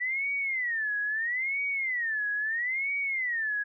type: tone with vibrato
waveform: sine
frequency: 1939 Hz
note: B6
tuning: 32 cents flat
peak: -27 dBFS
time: 0-3.64 s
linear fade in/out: 20 ms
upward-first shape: sine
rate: 0.76 Hz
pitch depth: 260 cents each way
effects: none